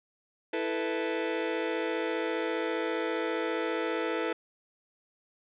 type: chord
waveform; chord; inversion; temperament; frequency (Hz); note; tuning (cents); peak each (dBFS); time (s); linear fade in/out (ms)
sawtooth; E suspended fourth; none; just; 329.6 / 439.5 / 494.4; E4 / A4 / B4; 0 / -2 / +2; -29; 0.53-4.33; 5
effects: resampled to 8000 Hz + 10-bit